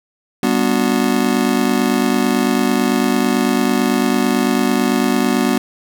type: chord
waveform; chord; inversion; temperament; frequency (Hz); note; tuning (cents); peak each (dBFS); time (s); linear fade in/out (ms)
square; G major seventh; none; just; 196 / 245 / 294 / 367.5; G3 / B3 / D4 / F#4; 0 / -14 / +2 / -12; -21 / -17 / -22 / -22; 0.43-5.58; 2
effects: none